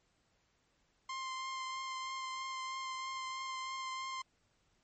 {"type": "tone with vibrato", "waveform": "sawtooth", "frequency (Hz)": 1051, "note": "C6", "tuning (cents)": 7, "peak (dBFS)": -35, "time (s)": [1.09, 4.22], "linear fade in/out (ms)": 5, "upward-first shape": "triangle", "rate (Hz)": 3.1, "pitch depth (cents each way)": 15, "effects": ["pink hiss -75 dBFS RMS until 4.83 s", "MP3 32 kbps"]}